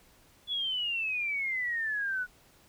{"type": "exponential sweep", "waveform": "sine", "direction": "down", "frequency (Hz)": [3448, 1456], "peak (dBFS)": -29, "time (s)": [0.47, 2.27], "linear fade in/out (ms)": 50, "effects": ["pink hiss -61 dBFS RMS until 2.68 s"]}